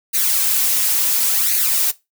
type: noise with flanger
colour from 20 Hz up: blue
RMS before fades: -17 dBFS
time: 0.13-1.92 s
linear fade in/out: 20 ms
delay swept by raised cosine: 0.46 to 4.76 ms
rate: 0.71 Hz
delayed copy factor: +0.65
effects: noise-tail reverb RT60 0.2 s tail -18 dB re dry